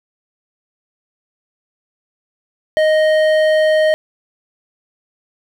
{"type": "tone with hard clipping", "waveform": "triangle", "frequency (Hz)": 622.3, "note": "D#5", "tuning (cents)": 0, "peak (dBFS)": -12, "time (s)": [2.77, 3.94], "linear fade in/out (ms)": 0, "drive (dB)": 14, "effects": []}